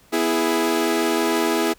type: chord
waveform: sawtooth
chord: E major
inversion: second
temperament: equal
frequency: 246.9 / 329.6 / 415.3 Hz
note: B3 / E4 / G#4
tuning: 0 / 0 / 0 cents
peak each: -22 / -17 / -19 dBFS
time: 0.12-1.74 s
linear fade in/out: 20 ms
effects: pink hiss -54 dBFS RMS until 1.78 s